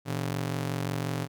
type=ring-modulated tone; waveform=sawtooth; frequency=138.59 Hz; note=C#3; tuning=in tune; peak=-22 dBFS; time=0.05-1.28 s; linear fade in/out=50 ms; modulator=22.8 Hz; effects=none